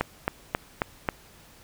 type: click train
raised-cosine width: 0.5 ms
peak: -8 dBFS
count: 5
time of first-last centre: 0.01-1.088 s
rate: 3.71 Hz
effects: pink hiss -53 dBFS RMS until 1.63 s